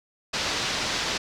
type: low-pass noise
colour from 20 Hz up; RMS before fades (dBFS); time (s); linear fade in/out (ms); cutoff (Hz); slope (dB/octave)
white; -28; 0.33-1.18; 10; 5500; 24
effects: none